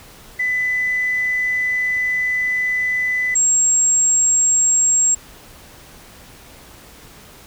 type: tone pair in turn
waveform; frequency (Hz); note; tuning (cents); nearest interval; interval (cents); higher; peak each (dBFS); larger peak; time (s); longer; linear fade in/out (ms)
sine; 2000 / 7551; B6 / A#8; +21 / +21; octave + major seventh; 2300; second; -16 / -10; second; 0.39-3.35 / 3.35-5.15; first; 10
effects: tanh soft clip ceiling -11 dBFS + pink hiss -43 dBFS RMS until 7.46 s